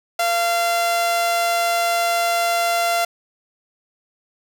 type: tone with amplitude modulation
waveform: sawtooth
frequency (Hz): 688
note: F5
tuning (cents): -26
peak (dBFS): -12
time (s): 0.19-3.05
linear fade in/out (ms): 5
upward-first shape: sine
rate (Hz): 222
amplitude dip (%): 30
effects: none